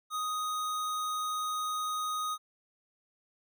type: tone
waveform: square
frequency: 1247 Hz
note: D#6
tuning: 3 cents sharp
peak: -32 dBFS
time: 0.1-2.38 s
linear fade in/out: 50 ms
effects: none